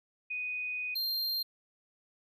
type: tone pair in turn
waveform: sine / square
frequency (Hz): 2489 / 4186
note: D#7 / C8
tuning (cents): 0 / 0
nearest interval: major sixth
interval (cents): 900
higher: second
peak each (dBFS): -33 / -31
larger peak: second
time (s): 0.3-0.95 / 0.95-1.43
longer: first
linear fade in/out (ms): 10
effects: none